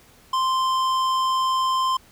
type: tone with tanh clipping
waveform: sine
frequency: 1043 Hz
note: C6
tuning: 6 cents flat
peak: -21 dBFS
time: 0.33-1.97 s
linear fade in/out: 5 ms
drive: 14 dB
effects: pink hiss -53 dBFS RMS until 2.11 s